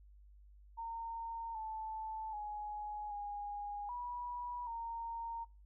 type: tone with pitch steps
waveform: sine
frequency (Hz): 917 / 877 / 838 / 821 / 973 / 923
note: A#5 / A5 / G#5 / G#5 / B5 / A#5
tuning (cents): -29 / -6 / +15 / -20 / -26 / -17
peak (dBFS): -40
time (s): 0.77-5.45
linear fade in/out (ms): 20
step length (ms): 780
effects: noise-tail reverb RT60 0.3 s tail -24 dB re dry + added 50 Hz sine -57 dBFS peak until 5.65 s